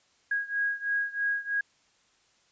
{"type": "beating tone pair", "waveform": "sine", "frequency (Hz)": [1643, 1646.1], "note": ["G#6", "G#6"], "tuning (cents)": [-19, -16], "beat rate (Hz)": 3.1, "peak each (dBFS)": [-29, -31], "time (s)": [0.31, 1.61], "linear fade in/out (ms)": 5, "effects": ["white hiss -66 dBFS RMS until 2.51 s", "resampled to 16000 Hz"]}